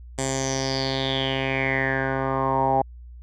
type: tone with low-pass filter sweep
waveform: 10% pulse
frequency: 133.7 Hz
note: C3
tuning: 38 cents sharp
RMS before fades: -24 dBFS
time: 0.18-2.82 s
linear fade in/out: 5 ms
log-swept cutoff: 8000 to 780 Hz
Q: 7.2
effects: added 60 Hz sine -39 dBFS peak until 3.22 s